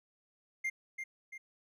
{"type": "tone with echo", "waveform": "triangle", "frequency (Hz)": 2108, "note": "C7", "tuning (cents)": 12, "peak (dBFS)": -30, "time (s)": [0.64, 0.7], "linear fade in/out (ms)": 10, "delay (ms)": 340, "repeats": 2, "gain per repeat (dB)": -6, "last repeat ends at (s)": 1.38, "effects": []}